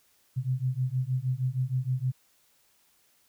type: beating tone pair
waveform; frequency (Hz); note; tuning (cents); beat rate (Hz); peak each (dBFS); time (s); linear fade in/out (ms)
sine; 125.5 / 131.9; B2 / C3; +28 / +14; 6.4; -29; 0.36-2.12; 20
effects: white hiss -66 dBFS RMS until 3.28 s